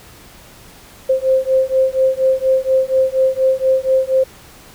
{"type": "beating tone pair", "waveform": "sine", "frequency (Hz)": [523.3, 527.5], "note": ["C5", "C5"], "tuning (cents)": [0, 14], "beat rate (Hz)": 4.2, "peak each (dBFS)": -15, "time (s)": [1.09, 4.24], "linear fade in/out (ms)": 10, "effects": ["pink hiss -42 dBFS RMS until 4.74 s"]}